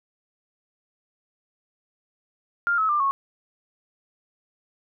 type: tone with pitch steps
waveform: sine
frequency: 1400 / 1291.2 / 1190.9 / 1098.4 Hz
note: F6 / E6 / D6 / C#6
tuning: +4 / -36 / +24 / -16 cents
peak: -19 dBFS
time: 2.67-3.11 s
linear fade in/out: 0 ms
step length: 110 ms
effects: none